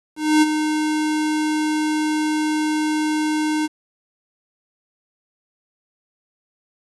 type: tone with ADSR envelope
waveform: square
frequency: 307 Hz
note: D#4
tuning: 23 cents flat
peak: -11 dBFS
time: 0.16-3.68 s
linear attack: 260 ms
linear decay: 28 ms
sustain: -8 dB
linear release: 29 ms
effects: resampled to 24000 Hz + 8-bit